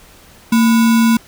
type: tone with sample-and-hold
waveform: sine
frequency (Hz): 228.2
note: A#3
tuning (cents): -37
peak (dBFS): -8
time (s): 0.52-1.17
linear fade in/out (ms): 5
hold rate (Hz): 1225
effects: pink hiss -44 dBFS RMS until 1.27 s